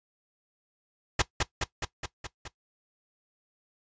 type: noise with echo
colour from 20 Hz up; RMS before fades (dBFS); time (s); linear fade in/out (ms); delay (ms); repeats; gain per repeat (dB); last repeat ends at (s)
pink; -22; 1.19-1.22; 5; 210; 6; -3; 2.48
effects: noise-tail reverb RT60 0.1 s tail -17 dB re dry + resampled to 16000 Hz